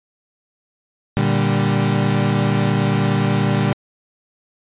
35% pulse chord, G minor, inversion first, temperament equal, 116.54 / 146.83 / 196 Hz, Bb2 / D3 / G3, 0 / 0 / 0 cents, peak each -18 dBFS, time 1.17-3.73 s, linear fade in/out 0 ms, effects resampled to 8000 Hz

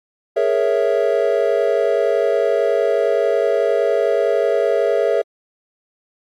triangle chord, A# half-diminished seventh, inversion third, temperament equal, 415.3 / 466.2 / 554.4 / 659.3 Hz, G#4 / A#4 / C#5 / E5, 0 / 0 / 0 / 0 cents, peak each -18 dBFS, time 0.36-5.22 s, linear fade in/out 10 ms, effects AAC 64 kbps

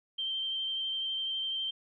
sine tone with vibrato, 3136 Hz, G7, in tune, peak -31 dBFS, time 0.18-1.71 s, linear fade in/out 10 ms, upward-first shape sine, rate 12 Hz, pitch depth 12 cents each way, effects none

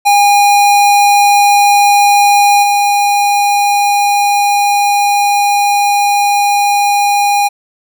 square tone with level steps, 814 Hz, G#5, 35 cents flat, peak -6 / -9 dBFS, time 0.05-7.49 s, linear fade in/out 20 ms, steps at 2.62 s, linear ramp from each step 20 ms, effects none

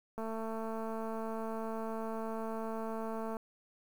click train, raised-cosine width 1 ms, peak -27 dBFS, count 712, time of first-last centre 0.18-3.368 s, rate 223 Hz, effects 9-bit

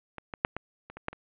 clicks, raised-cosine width 0.5 ms, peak -23 / -21 / -7 / -18 / -28 / -26 / -14 / -29 dBFS, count 8, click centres 0.183 / 0.338 / 0.449 / 0.566 / 0.9 / 0.97 / 1.084 / 1.13 s, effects resampled to 8000 Hz + 8-bit

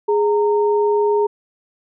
sine tone pair together, 415.2 / 921.9 Hz, G#4 / A#5, 0 / -19 cents, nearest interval octave + major second, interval 1381 cents, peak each -14 / -21 dBFS, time 0.08-1.27 s, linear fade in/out 10 ms, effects none

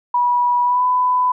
sine tone with pitch glide, 974 to 999.6 Hz, B5 to B5, -24 to +21 cents, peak -13 dBFS, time 0.14-1.32 s, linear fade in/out 5 ms, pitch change +45 cents, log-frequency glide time 0.63-0.84 s, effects none

